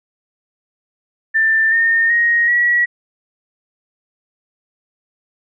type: tone with pitch steps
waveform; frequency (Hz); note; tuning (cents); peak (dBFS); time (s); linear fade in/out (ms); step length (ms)
sine; 1781 / 1827.9 / 1876 / 1925.4; A6 / A#6 / A#6 / B6; +21 / -34 / +11 / -45; -11; 1.34-2.86; 20; 380
effects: none